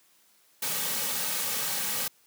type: noise with comb filter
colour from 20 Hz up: white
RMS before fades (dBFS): -30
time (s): 0.62-2.08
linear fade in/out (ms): 5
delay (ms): 2.9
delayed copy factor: -0.65
effects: white hiss -63 dBFS RMS until 2.26 s + high-pass 150 Hz 12 dB/octave